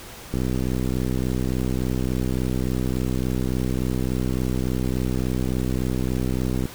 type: click train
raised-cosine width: 3 ms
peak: -12 dBFS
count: 402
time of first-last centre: 0.34-6.655 s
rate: 63.5 Hz
effects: pink hiss -40 dBFS RMS until 6.74 s